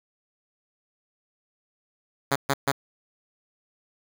5% pulse tone bursts, 138.59 Hz, C#3, in tune, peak -9 dBFS, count 3, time 2.31-2.72 s, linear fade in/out 10 ms, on 50 ms, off 130 ms, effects 8-bit

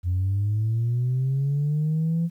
sine linear sweep, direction up, 87.31 to 170.2 Hz, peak -19 dBFS, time 0.03-2.3 s, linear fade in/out 50 ms, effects tanh soft clip ceiling -18 dBFS + 10-bit

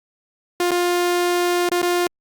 sawtooth tone with dropouts, 352.6 Hz, F4, 17 cents sharp, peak -13 dBFS, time 0.6-2.07 s, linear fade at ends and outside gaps 2 ms, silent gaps 0.709-0.715 / 1.69-1.716 / 1.818-1.828 s, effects Opus 48 kbps

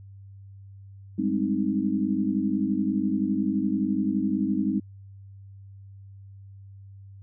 sine chord, Ab major seventh, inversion third, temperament equal, 196 / 207.7 / 261.6 / 311.1 Hz, G3 / Ab3 / C4 / Eb4, 0 / 0 / 0 / 0 cents, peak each -28 dBFS, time 1.18-4.8 s, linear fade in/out 10 ms, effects added 98 Hz sine -43 dBFS peak until 7.22 s

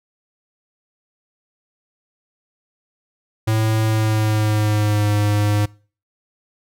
square tone with pitch glide, 110 to 103.95 Hz, A2 to G#2, 0 to +2 cents, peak -16 dBFS, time 3.47-5.66 s, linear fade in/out 10 ms, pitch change -98 cents, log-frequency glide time 3.86-5.12 s, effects noise-tail reverb RT60 0.4 s tail -24 dB re dry

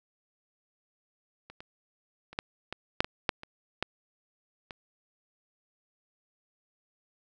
clicks, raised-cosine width 0.3 ms, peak -30 / -28 / -30 / -13 / -19 / -6 / -18 / -8 / -26 / -12 / -24 dBFS, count 11, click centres 1.5 / 1.605 / 2.33 / 2.389 / 2.726 / 3.005 / 3.045 / 3.292 / 3.434 / 3.826 / 4.708 s, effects none

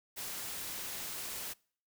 white noise, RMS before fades -41 dBFS, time 0.16-1.54 s, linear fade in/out 20 ms, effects noise-tail reverb RT60 0.5 s tail -25 dB re dry

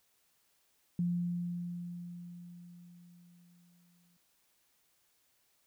sine tone with exponential decay, 174.61 Hz, F3, in tune, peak -28 dBFS, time 0.99-4.17 s, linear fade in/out 2 ms, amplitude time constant 690 ms, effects white hiss -73 dBFS RMS until 5.66 s

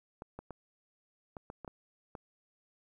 clicks, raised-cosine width 1 ms, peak -29 dBFS, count 8, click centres 0.221 / 0.39 / 0.507 / 1.368 / 1.501 / 1.647 / 1.678 / 2.152 s, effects 11-bit

